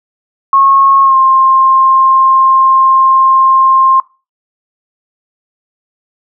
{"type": "tone with pitch glide", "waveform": "sine", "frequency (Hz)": [1090, 1059], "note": ["C#6", "C6"], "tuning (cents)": [-29, 21], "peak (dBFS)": -4, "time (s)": [0.53, 4], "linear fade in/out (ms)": 2, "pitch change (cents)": -50, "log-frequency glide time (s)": [1.03, 1.16], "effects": ["noise-tail reverb RT60 0.3 s tail -22 dB re dry"]}